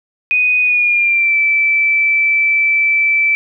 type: tone with pitch glide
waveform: sine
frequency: 2489 to 2322 Hz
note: D#7 to D7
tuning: 0 to -20 cents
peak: -10 dBFS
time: 0.31-3.35 s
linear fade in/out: 0 ms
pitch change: -120 cents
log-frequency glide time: 0.61-1.37 s
effects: none